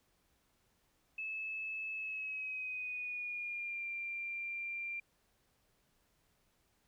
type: tone with pitch glide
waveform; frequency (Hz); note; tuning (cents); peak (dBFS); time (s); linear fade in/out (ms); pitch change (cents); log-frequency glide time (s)
sine; 2606 to 2376; E7 to D7; -20 to +20; -38; 1.18-5; 5; -160; 1.93-3.86
effects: pink hiss -75 dBFS RMS until 6.87 s